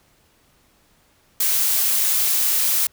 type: noise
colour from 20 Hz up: blue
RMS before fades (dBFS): -19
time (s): 1.4-2.87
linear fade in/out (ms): 5
effects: pink hiss -59 dBFS RMS until 2.92 s